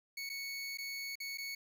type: tone with dropouts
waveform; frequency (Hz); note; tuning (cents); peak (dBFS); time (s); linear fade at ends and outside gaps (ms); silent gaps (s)
25% pulse; 2217; C#7; 0; -36; 0.17-1.55; 5; 0.293-0.298 / 0.774-0.784 / 1.155-1.201 / 1.375-1.382
effects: none